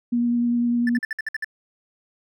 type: tone with vibrato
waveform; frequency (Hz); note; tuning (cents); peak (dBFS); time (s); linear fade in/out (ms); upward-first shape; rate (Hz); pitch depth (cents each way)
sine; 238.8; A#3; +42; -18; 0.12-0.99; 10; triangle; 10; 14
type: tone bursts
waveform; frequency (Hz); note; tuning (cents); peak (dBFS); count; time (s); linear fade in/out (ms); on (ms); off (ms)
triangle; 1760; A6; 0; -22; 8; 0.87-1.445; 2; 22; 57
effects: none